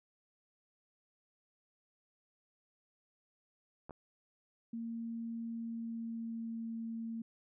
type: clicks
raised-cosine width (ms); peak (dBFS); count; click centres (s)
1; -33; 2; 3.895 / 3.908
type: tone with pitch glide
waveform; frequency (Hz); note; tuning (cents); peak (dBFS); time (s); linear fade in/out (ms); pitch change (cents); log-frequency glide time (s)
sine; 230 to 227.5; A#3 to A#3; -23 to -42; -38; 4.73-7.22; 5; -19; 5.49-6.74
effects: none